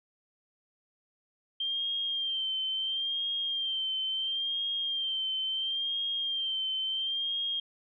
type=tone with vibrato; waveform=sine; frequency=3165 Hz; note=G7; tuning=16 cents sharp; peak=-29 dBFS; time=1.6-7.6 s; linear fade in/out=5 ms; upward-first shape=sine; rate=0.73 Hz; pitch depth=47 cents each way; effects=none